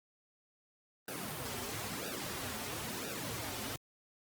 pink noise with flanger, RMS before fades -40 dBFS, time 1.08-3.76 s, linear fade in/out 2 ms, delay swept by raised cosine 0.93 to 6.33 ms, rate 1 Hz, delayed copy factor -0.95, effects high-pass 100 Hz 12 dB/octave + Opus 32 kbps

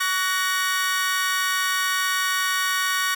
sawtooth chord, F# major, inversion second, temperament equal with one note detuned, 1128.8 / 1480 / 1864.7 Hz, C#6 / F#6 / A#6, +31 / 0 / 0 cents, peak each -22 dBFS, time 0-3.15 s, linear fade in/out 10 ms, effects none

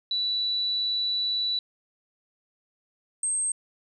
sine tone pair in turn, 3951 / 8372 Hz, B7 / C9, 0 / 0 cents, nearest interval octave + minor second, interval 1300 cents, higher second, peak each -24 dBFS, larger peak neither, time 0.11-1.59 / 3.23-3.52 s, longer first, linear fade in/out 2 ms, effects none

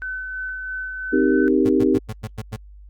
sine tone with tremolo, 1516 Hz, F#6, 42 cents sharp, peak -25 dBFS, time 0.02-1.48 s, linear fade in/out 0 ms, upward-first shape sine, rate 3 Hz, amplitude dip 30%
sine chord, C minor seventh, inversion none, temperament equal, 261.6 / 311.1 / 392 / 466.2 Hz, C4 / Eb4 / G4 / Bb4, 0 / 0 / 0 / 0 cents, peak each -19 / -19 / -19 / -25 dBFS, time 1.12-1.99 s, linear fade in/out 20 ms
35% pulse tone bursts, 108.6 Hz, A2, 22 cents flat, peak -24 dBFS, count 7, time 1.65-2.565 s, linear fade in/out 10 ms, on 45 ms, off 100 ms
effects added 50 Hz sine -40 dBFS peak until 2.89 s + Opus 32 kbps

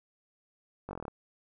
slowing click train, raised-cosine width 1 ms, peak -25 dBFS, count 9, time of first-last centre 0.89-1.081 s, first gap 20 ms, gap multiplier 1.05, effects none

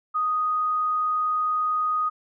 sine tone, 1244.5 Hz, D#6, in tune, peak -21 dBFS, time 0.14-2.1 s, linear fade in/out 20 ms, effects none

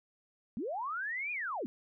sine linear two-way sweep, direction up then down, 191.3 to 2487 to 191.3 Hz, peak -34 dBFS, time 0.57-1.66 s, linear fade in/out 0 ms, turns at 1.32 s, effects none

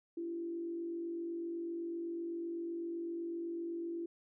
sine tone with frequency modulation, 337.7 Hz, E4, 42 cents sharp, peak -37 dBFS, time 0.17-4.06 s, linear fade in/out 5 ms, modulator 47.9 Hz, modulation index 0.37, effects none

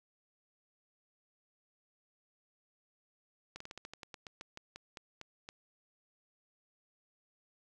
slowing click train, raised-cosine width 0.2 ms, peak -28 dBFS, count 16, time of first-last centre 3.56-5.489 s, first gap 44 ms, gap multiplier 1.14, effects none

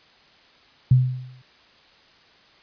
sine tone with exponential decay, 127.5 Hz, C3, 44 cents flat, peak -9 dBFS, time 0.91-1.42 s, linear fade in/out 5 ms, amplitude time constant 110 ms, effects white hiss -54 dBFS RMS until 2.62 s + resampled to 11025 Hz

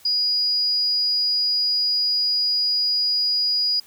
sine tone, 4900 Hz, D#8, 27 cents flat, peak -18 dBFS, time 0.05-3.8 s, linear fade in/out 5 ms, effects white hiss -51 dBFS RMS until 3.86 s

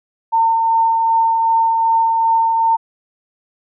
sine tone with tremolo, 907 Hz, A#5, 48 cents flat, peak -10 dBFS, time 0.32-2.77 s, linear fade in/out 20 ms, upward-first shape triangle, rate 2.6 Hz, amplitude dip 30%, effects none

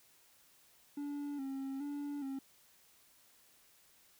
triangle tone with vibrato, 278.8 Hz, C#4, 10 cents sharp, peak -36 dBFS, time 0.97-2.39 s, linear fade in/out 5 ms, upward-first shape square, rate 1.2 Hz, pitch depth 56 cents each way, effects white hiss -66 dBFS RMS until 4.19 s

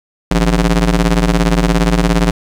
sawtooth ring-modulated tone, 112.4 Hz, A2, 37 cents sharp, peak -3 dBFS, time 0.31-2.31 s, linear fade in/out 5 ms, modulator 64.8 Hz, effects low-pass 9000 Hz 12 dB/octave + 7-bit

